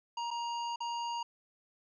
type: tone with dropouts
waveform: square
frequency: 942 Hz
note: A#5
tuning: 18 cents sharp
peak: -35 dBFS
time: 0.17-1.23 s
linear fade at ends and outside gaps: 5 ms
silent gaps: 0.306-0.311 / 0.76-0.804 s
effects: resampled to 16000 Hz